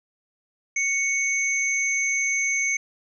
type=tone pair together; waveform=sine; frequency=2217 / 6283 Hz; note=C#7 / G8; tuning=0 / +3 cents; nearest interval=octave + tritone; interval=1803 cents; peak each=-22 / -27 dBFS; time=0.76-2.77 s; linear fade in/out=5 ms; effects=none